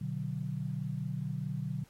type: chord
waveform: sine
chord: B minor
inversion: none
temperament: just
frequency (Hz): 123.47 / 148.16 / 185.21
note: B2 / D3 / F#3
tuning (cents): 0 / +16 / +2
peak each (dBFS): -38 / -36 / -39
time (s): 0.01-1.84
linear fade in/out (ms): 5
effects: pink hiss -65 dBFS RMS until 1.89 s + AAC 48 kbps